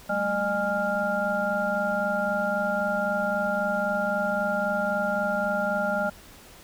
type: tone cluster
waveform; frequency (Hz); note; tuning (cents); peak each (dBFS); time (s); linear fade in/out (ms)
sine; 193.3 / 217.1 / 608 / 823 / 1397; G3 / A3 / D#5 / G#5 / F6; -24 / -23 / -40 / -16 / 0; -33 / -34 / -27 / -31 / -28; 0.09-6.1; 10
effects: pink hiss -49 dBFS RMS until 6.63 s